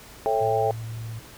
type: chord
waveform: sine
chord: A dominant seventh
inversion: none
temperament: just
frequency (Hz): 440 / 550 / 660 / 792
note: A4 / C#5 / E5 / G5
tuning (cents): 0 / -14 / +2 / +18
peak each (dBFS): -25 / -28 / -27 / -24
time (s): 0.26-0.71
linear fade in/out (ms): 0
type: tone with pitch glide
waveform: sine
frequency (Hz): 112 to 112.78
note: A2 to A2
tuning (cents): +31 to +43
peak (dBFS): -31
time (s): 0.4-1.2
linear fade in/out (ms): 20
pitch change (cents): +12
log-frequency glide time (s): 0.58-0.71
effects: pink hiss -46 dBFS RMS until 1.37 s